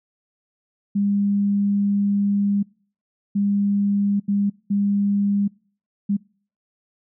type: tone bursts at uneven times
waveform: sine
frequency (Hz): 201.6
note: G3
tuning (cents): +49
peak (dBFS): -17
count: 5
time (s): 0.95-2.63 / 3.35-4.2 / 4.28-4.5 / 4.7-5.48 / 6.09-6.17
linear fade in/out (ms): 10
effects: noise-tail reverb RT60 0.5 s tail -26 dB re dry